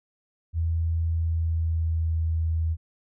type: tone with pitch glide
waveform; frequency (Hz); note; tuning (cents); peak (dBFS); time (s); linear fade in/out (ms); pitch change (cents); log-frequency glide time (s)
sine; 82.41 to 81.18; E2 to E2; 0 to -26; -22; 0.53-2.77; 50; -26; 1.09-2.14
effects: none